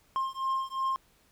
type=beating tone pair; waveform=triangle; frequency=1061 / 1063.8 Hz; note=C6 / C6; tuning=+24 / +28 cents; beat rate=2.8 Hz; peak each=-30 dBFS; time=0.16-0.96 s; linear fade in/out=0 ms; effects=pink hiss -65 dBFS RMS until 1.31 s